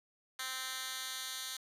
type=tone with high-pass filter sweep; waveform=10% pulse; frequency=260.1 Hz; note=C4; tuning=10 cents flat; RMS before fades=-41 dBFS; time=0.39-1.57 s; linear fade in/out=5 ms; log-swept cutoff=2100 to 3300 Hz; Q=0.95; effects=resampled to 32000 Hz